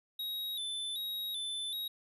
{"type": "tone with vibrato", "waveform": "square", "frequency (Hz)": 3658, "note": "A#7", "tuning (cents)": -33, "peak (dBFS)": -36, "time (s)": [0.19, 1.88], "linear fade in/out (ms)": 5, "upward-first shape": "square", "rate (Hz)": 1.3, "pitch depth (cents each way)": 66, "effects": ["resampled to 32000 Hz"]}